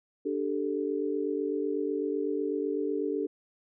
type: chord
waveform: sine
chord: D suspended fourth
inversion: none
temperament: equal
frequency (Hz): 293.7 / 392 / 440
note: D4 / G4 / A4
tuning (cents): 0 / 0 / 0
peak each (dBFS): -32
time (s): 0.25-3.27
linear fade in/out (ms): 10
effects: none